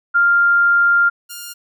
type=tone pair in turn; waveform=sine / 5% pulse; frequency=1396.9 / 1409.1 Hz; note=F6 / F6; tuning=0 / +15 cents; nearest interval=unison; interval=15 cents; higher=second; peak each=-10 / -18 dBFS; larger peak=first; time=0.14-1.1 / 1.29-1.54 s; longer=first; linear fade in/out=20 ms; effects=none